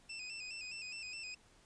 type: tone with vibrato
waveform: 25% pulse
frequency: 2585 Hz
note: E7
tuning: 34 cents flat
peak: -40 dBFS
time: 0.09-1.35 s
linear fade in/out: 10 ms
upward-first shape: square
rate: 4.8 Hz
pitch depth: 57 cents each way
effects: pink hiss -66 dBFS RMS until 1.65 s + resampled to 22050 Hz